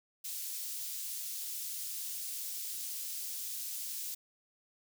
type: high-pass noise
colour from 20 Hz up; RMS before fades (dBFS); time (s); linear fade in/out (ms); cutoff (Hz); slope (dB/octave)
white; -40; 0.24-4.15; 10; 4500; 12
effects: none